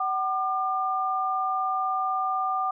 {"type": "tone pair together", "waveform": "sine", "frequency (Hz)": [756, 1200], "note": ["F#5", "D6"], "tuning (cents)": [37, 37], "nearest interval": "minor sixth", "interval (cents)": 800, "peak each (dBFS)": [-27, -26], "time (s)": [0, 2.71], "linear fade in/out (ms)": 5, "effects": []}